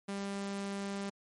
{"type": "tone", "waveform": "sawtooth", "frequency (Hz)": 198.6, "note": "G3", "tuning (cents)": 23, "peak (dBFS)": -32, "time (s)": [0.08, 1.1], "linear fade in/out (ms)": 10, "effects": ["MP3 48 kbps"]}